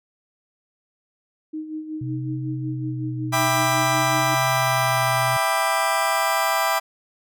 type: tone with tremolo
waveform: sine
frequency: 311.1 Hz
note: D#4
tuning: in tune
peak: -26 dBFS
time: 1.53-4.35 s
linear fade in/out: 10 ms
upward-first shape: sine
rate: 5.4 Hz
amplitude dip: 60%
type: tone with vibrato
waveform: sine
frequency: 127.2 Hz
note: C3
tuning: 48 cents flat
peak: -26 dBFS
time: 2.01-5.37 s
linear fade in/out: 5 ms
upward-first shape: sine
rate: 0.56 Hz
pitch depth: 39 cents each way
type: chord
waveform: 30% pulse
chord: E minor seventh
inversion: none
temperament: just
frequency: 659.3 / 791.1 / 988.9 / 1186.7 Hz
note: E5 / G5 / B5 / D6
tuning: 0 / +16 / +2 / +18 cents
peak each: -22 dBFS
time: 3.32-6.8 s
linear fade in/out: 20 ms
effects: none

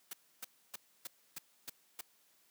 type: noise bursts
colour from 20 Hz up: white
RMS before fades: -43 dBFS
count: 7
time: 0.11-2.011 s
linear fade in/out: 5 ms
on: 23 ms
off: 290 ms
effects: white hiss -70 dBFS RMS until 2.5 s + high-pass 150 Hz 12 dB/octave

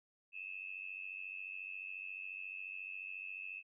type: tone with amplitude modulation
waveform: sine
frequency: 2600 Hz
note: E7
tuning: 24 cents flat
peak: -39 dBFS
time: 0.32-3.63 s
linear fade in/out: 50 ms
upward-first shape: sine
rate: 94.2 Hz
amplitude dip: 95%
effects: none

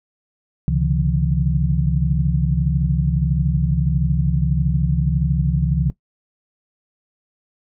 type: tone cluster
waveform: sine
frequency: 68.2 / 133.7 / 146.2 / 167.8 Hz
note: C#2 / C3 / D3 / E3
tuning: -28 / +38 / -7 / +31 cents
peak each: -21 dBFS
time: 0.68-5.9 s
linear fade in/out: 0 ms
effects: noise-tail reverb RT60 0.1 s tail -18 dB re dry

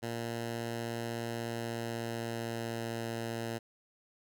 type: tone with pitch glide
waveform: 10% pulse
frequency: 116.54 to 115.27 Hz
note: A#2 to A#2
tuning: 0 to -19 cents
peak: -27 dBFS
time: 0.02-3.59 s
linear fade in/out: 20 ms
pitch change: -19 cents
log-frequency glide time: 1.29-3.02 s
effects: none

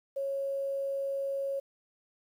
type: tone with quantisation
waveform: sine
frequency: 550 Hz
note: C#5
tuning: 14 cents flat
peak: -30 dBFS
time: 0.16-1.6 s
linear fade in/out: 10 ms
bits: 10
effects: none

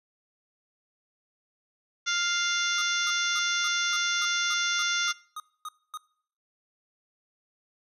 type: harmonic tone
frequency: 698.5 Hz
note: F5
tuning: in tune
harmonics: 2 / 3 / 4 / 5 / 6 / 7 / 8 / 9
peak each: -29 / -33 / -37 / -31 / -39 / -41 / -34 / -35 dBFS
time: 2.06-5.13 s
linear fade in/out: 20 ms
type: tone bursts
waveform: square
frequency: 1244.5 Hz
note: D#6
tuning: in tune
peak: -35 dBFS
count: 12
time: 2.78-5.974 s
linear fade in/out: 2 ms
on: 37 ms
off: 250 ms
effects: noise-tail reverb RT60 0.6 s tail -23 dB re dry + resampled to 32000 Hz

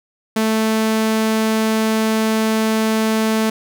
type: tone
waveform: sawtooth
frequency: 220 Hz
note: A3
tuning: in tune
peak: -11 dBFS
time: 0.36-3.5 s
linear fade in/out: 5 ms
effects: none

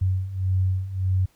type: beating tone pair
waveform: sine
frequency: 92.5 / 94.2 Hz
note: F#2 / F#2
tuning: 0 / +32 cents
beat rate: 1.7 Hz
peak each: -26 / -22 dBFS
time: 0.01-1.26 s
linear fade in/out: 10 ms
effects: pink hiss -62 dBFS RMS until 1.35 s

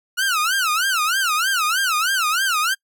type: tone with vibrato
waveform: sawtooth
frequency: 1396.9 Hz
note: F6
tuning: in tune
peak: -14 dBFS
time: 0.17-2.75 s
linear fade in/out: 20 ms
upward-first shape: sine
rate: 3.2 Hz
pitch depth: 240 cents each way
effects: noise-tail reverb RT60 0.1 s tail -26 dB re dry

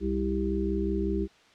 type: harmonic tone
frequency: 65.41 Hz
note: C2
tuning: in tune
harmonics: 1 / 3 / 5 / 6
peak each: -31 / -31 / -31 / -31 dBFS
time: 0-1.28 s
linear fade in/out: 50 ms
effects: white hiss -58 dBFS RMS until 1.54 s + low-pass 4000 Hz 12 dB/octave

